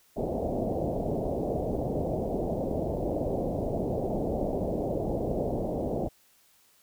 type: low-pass noise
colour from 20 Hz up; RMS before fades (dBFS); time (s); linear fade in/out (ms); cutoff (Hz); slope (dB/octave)
white; -30; 0.16-6.09; 20; 690; 48
effects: white hiss -63 dBFS RMS until 6.82 s